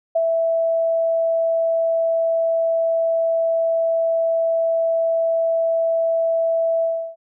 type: tone with ADSR envelope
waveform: sine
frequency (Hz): 659.3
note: E5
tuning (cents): 0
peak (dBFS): -14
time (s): 0.15-7.16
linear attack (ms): 10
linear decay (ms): 39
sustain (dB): -2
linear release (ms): 330
effects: none